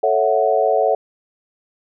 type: chord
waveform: sine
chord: F# minor seventh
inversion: first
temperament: equal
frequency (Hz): 440 / 554.4 / 659.3 / 740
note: A4 / C#5 / E5 / F#5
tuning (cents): 0 / 0 / 0 / 0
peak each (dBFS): -19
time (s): 0.03-0.95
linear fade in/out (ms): 5
effects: none